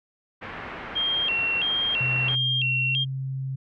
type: low-pass noise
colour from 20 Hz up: white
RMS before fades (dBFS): -37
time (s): 0.41-2.36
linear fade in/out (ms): 20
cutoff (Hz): 2200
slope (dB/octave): 24
type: tone with vibrato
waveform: sine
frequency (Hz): 2960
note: F#7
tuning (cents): 0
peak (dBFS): -22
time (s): 0.95-3.05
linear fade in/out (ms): 20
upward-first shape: square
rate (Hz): 1.5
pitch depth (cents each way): 140
type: tone with pitch glide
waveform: sine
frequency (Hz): 127.7 to 133.43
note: C3 to C3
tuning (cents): -42 to +34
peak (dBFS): -27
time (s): 2-3.56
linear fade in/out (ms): 10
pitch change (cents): +76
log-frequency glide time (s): 2.83-2.99
effects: none